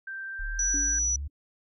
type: tone with pitch glide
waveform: sine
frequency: 1568 to 1580.7 Hz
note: G6 to G6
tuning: 0 to +14 cents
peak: -34 dBFS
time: 0.07-0.99 s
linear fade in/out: 5 ms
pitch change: +14 cents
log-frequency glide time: 0.24-0.72 s
type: linear sweep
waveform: sine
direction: up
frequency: 32.66 to 74 Hz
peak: -31 dBFS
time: 0.39-1.28 s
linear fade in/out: 10 ms
type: tone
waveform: sine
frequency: 5900 Hz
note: F#8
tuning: 6 cents flat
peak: -24 dBFS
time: 0.59-1.16 s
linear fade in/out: 2 ms
type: tone with exponential decay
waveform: sine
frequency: 286.3 Hz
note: D4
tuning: 44 cents flat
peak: -32 dBFS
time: 0.74-1.3 s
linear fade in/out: 2 ms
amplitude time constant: 120 ms
effects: none